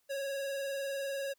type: tone with vibrato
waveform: square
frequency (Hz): 551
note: C#5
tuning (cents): -11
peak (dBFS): -35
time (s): 0.09-1.34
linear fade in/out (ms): 20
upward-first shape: triangle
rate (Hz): 20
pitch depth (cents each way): 44
effects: white hiss -75 dBFS RMS until 1.38 s